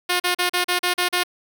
5% pulse tone bursts, 357.6 Hz, F4, 41 cents sharp, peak -7 dBFS, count 8, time 0.09-1.236 s, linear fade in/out 10 ms, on 110 ms, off 38 ms, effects none

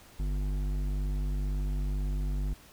sine tone with hard clipping, 49 Hz, G1, in tune, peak -30 dBFS, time 0.19-2.54 s, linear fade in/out 10 ms, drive 11 dB, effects pink hiss -55 dBFS RMS until 2.72 s

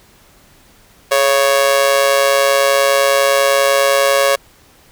sawtooth tone with amplitude modulation, 554.4 Hz, C#5, in tune, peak -3 dBFS, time 1.11-4.36 s, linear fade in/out 10 ms, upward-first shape sine, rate 130 Hz, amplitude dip 80%, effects pink hiss -48 dBFS RMS until 4.91 s

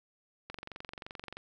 click train, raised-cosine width 0.3 ms, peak -26 dBFS, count 21, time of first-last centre 0.5-1.37 s, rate 23 Hz, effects none

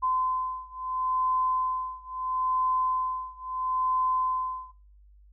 sine beating tone pair, 1026 / 1026.75 Hz, C6 / C6, -34 / -33 cents, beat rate 0.75 Hz, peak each -28 / -29 dBFS, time 0.02-4.72 s, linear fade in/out 20 ms, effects noise-tail reverb RT60 0.5 s tail -26 dB re dry + added 50 Hz sine -52 dBFS peak until 5.32 s

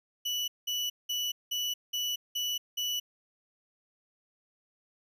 35% pulse tone bursts, 2958 Hz, F#7, 1 cent flat, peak -28 dBFS, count 7, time 0.25-3 s, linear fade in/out 10 ms, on 230 ms, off 190 ms, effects none

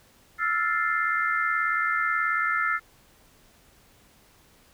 sine chord, F major seventh, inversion third, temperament equal, 1318.5 / 1396.9 / 1760 / 2093 Hz, E6 / F6 / A6 / C7, 0 / 0 / 0 / 0 cents, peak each -27 / -28 / -28 / -30 dBFS, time 0.38-2.8 s, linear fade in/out 50 ms, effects pink hiss -58 dBFS RMS until 4.73 s

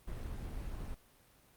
brown noise, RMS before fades -41 dBFS, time 0.07-0.95 s, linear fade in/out 10 ms, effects pink hiss -65 dBFS RMS until 1.56 s + Opus 32 kbps

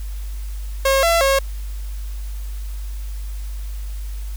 sawtooth tone with pitch steps, 541 / 673 / 544 Hz, C#5 / E5 / C#5, -42 / +36 / -33 cents, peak -10 dBFS, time 0.85-1.39 s, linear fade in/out 5 ms, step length 180 ms, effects added 50 Hz sine -25 dBFS peak until 4.36 s + white hiss -45 dBFS RMS until 4.36 s

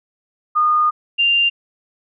sine tone pair in turn, 1224 / 2790 Hz, D#6 / F7, -29 / -2 cents, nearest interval octave + major second, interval 1427 cents, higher second, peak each -12 dBFS, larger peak neither, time 0.55-0.91 / 1.18-1.5 s, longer first, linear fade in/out 20 ms, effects none

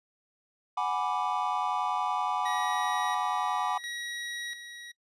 triangle chord, G# half-diminished seventh, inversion third, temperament equal, 740 / 830.6 / 987.8 / 1174.7 Hz, F#5 / G#5 / B5 / D6, 0 / 0 / 0 / 0 cents, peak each -31 dBFS, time 0.77-3.78 s, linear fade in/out 5 ms
25% pulse tone with tremolo, 1908 Hz, A#6, 40 cents sharp, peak -31 dBFS, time 2.45-4.92 s, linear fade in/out 10 ms, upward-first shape square, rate 0.72 Hz, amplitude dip 60%
effects noise-tail reverb RT60 0.1 s tail -23 dB re dry + resampled to 24000 Hz

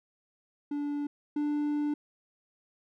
triangle tone pair in turn, 290 / 294.9 Hz, D4 / D4, -22 / +7 cents, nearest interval unison, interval 29 cents, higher second, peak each -28 / -25 dBFS, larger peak second, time 0.71-1.07 / 1.36-1.94 s, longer second, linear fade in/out 5 ms, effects none

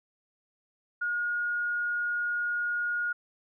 sine tone, 1435 Hz, F6, 47 cents sharp, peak -27 dBFS, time 1.01-3.13 s, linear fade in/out 10 ms, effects none

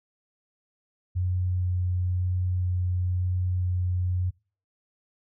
sine tone with vibrato, 90.5 Hz, F#2, 38 cents flat, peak -23 dBFS, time 1.15-4.31 s, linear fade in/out 20 ms, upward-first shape sine, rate 1 Hz, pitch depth 10 cents each way, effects noise-tail reverb RT60 0.4 s tail -25 dB re dry

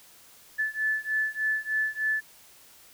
sine beating tone pair, 1739 / 1742.3 Hz, A6 / A6, -21 / -17 cents, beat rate 3.3 Hz, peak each -28 / -29 dBFS, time 0.58-2.21 s, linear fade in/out 20 ms, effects white hiss -54 dBFS RMS until 2.93 s

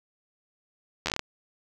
slowing click train, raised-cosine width 0.2 ms, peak -10 dBFS, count 8, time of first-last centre 1.06-1.194 s, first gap 11 ms, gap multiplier 1.18, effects none

